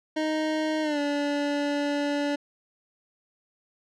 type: tone with pitch glide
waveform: 25% pulse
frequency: 311.1 to 288.6 Hz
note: D#4 to D4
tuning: 0 to -30 cents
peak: -21 dBFS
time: 0.16-2.36 s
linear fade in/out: 10 ms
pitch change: -130 cents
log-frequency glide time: 0.82-0.99 s
effects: low-pass 5000 Hz 12 dB/octave